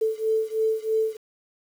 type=beating tone pair; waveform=sine; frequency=439.3 / 442.4 Hz; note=A4 / A4; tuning=-3 / +9 cents; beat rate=3.1 Hz; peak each=-24 / -25 dBFS; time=0.01-1.17 s; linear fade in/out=10 ms; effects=8-bit